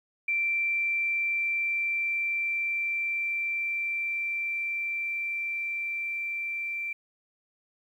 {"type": "tone with level ramp", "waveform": "sine", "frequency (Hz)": 2349, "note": "D7", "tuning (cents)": 0, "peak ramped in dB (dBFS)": [-24, -30], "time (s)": [0.28, 6.93], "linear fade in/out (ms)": 5, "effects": ["10-bit"]}